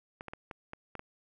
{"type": "clicks", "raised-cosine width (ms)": 0.5, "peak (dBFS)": -26, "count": 7, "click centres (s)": [0.209, 0.283, 0.335, 0.512, 0.734, 0.953, 0.994], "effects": []}